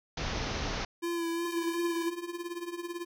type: low-pass noise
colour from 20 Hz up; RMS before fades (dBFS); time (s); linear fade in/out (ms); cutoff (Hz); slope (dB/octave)
pink; -34; 0.17-0.85; 5; 6300; 96
type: tone with vibrato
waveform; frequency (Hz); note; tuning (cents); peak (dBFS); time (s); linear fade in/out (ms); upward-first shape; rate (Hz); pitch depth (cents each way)
square; 338.3; E4; +45; -31; 1.02-2.11; 20; sine; 2.8; 25
type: tone with tremolo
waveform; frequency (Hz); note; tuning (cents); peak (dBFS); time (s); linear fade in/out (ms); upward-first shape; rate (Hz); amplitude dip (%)
square; 345.4; F4; -19; -33; 1.45-3.05; 5; triangle; 18; 85
effects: none